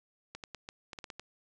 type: clicks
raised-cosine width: 0.2 ms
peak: -25 dBFS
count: 9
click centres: 0.35 / 0.438 / 0.547 / 0.689 / 0.932 / 0.988 / 1.042 / 1.102 / 1.196 s
effects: resampled to 22050 Hz